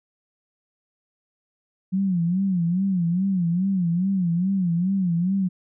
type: tone with vibrato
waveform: sine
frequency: 181.5 Hz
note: F#3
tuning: 33 cents flat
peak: -19 dBFS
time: 1.92-5.49 s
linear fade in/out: 20 ms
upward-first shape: sine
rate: 2.4 Hz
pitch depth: 140 cents each way
effects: none